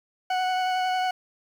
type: tone with vibrato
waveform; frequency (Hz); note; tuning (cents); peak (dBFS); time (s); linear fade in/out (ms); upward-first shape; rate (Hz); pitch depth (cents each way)
40% pulse; 740; F#5; 0; -22; 0.3-1.11; 5; sine; 11; 11
effects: low-pass 4000 Hz 12 dB/octave + 8-bit